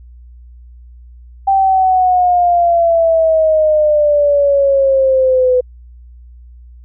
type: exponential sweep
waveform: sine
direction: down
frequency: 784 to 500 Hz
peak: -8 dBFS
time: 1.47-5.61 s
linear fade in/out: 10 ms
effects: added 60 Hz sine -35 dBFS peak until 6.84 s